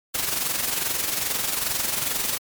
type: noise with amplitude modulation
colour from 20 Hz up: white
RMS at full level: -23 dBFS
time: 0.14-2.38 s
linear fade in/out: 10 ms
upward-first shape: sine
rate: 22.4 Hz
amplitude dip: 55%
effects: MP3 96 kbps